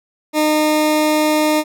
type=tone; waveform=20% pulse; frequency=305.8 Hz; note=D#4; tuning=30 cents flat; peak=-8 dBFS; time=0.33-1.64 s; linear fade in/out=50 ms; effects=none